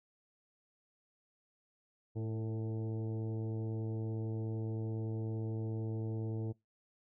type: harmonic tone with a mistuned harmonic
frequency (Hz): 110.3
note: A2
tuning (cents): +5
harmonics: 1 / 2 / 3 / 4 / 5 / 6 / 7 / 8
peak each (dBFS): -36 / -46 / -44 / -46 / -58 / -58 / -61 / -64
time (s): 2.15-6.53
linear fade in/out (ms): 20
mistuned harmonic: 4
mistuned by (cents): +25
effects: noise-tail reverb RT60 0.2 s tail -24 dB re dry